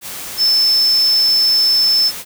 sine tone in noise, 5274 Hz, E8, in tune, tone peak -10 dBFS, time 0.37-2.12 s, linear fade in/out 50 ms, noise white, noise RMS -28 dBFS, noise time 0.01-2.25 s, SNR +15 dB, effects none

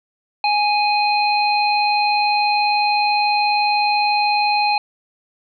harmonic tone, 830.6 Hz, G#5, in tune, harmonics 1 / 3 / 5, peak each -16 / -21 / -23 dBFS, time 0.44-4.78 s, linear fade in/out 2 ms, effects none

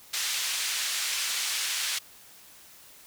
pink band-pass noise, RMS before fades -30 dBFS, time 0.13-1.99 s, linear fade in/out 10 ms, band 2500 to 9300 Hz, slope 12 dB/octave, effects white hiss -52 dBFS RMS until 3.06 s

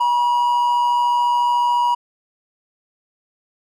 triangle tone with amplitude modulation, 964 Hz, B5, 42 cents flat, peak -11 dBFS, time 0-1.95 s, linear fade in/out 10 ms, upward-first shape sine, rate 134 Hz, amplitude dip 35%, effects none

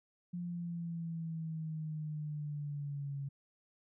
sine exponential sweep, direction down, 176.2 to 138.59 Hz, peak -37 dBFS, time 0.33-3.29 s, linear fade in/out 10 ms, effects none

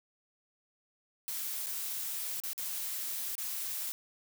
blue noise with dropouts, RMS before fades -37 dBFS, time 1.28-3.92 s, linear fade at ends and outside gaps 0 ms, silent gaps 1.661-1.668 / 2.401-2.436 / 2.532-2.579 / 3.353-3.381 s, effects none

